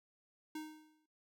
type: tone with exponential decay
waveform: square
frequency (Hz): 309.6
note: D#4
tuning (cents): -9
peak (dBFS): -40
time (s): 0.55-1.06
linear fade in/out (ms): 5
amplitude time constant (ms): 110
effects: noise-tail reverb RT60 0.2 s tail -19 dB re dry